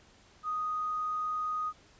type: tone with tanh clipping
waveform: triangle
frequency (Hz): 1244.5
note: D#6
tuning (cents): 0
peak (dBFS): -30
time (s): 0.43-1.73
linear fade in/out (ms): 50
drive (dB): 3
effects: pink hiss -60 dBFS RMS until 1.99 s + resampled to 16000 Hz